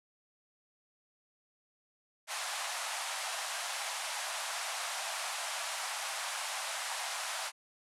pink band-pass noise, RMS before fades -38 dBFS, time 2.27-7.52 s, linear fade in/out 50 ms, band 650 to 11000 Hz, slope 48 dB/octave, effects none

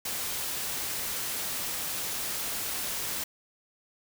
white noise, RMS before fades -33 dBFS, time 0.05-3.24 s, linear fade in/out 5 ms, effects none

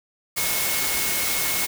sine tone in noise, 2178 Hz, C#7, 31 cents flat, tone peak -31 dBFS, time 0.36-1.67 s, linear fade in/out 20 ms, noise white, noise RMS -24 dBFS, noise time 0.36-1.67 s, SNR -10 dB, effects none

